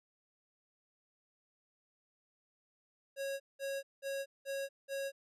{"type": "tone bursts", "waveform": "square", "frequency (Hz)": 549, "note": "C#5", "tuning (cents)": -17, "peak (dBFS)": -37, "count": 5, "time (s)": [3.16, 5.12], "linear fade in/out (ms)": 50, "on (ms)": 240, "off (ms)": 190, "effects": ["resampled to 32000 Hz"]}